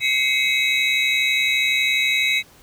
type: tone cluster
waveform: triangle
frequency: 2089 / 2221 / 2559 / 3854 Hz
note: C7 / C#7 / D#7 / B7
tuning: -3 / +3 / +48 / -43 cents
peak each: -21 dBFS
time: 0-2.43 s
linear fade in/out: 50 ms
effects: pink hiss -50 dBFS RMS until 2.62 s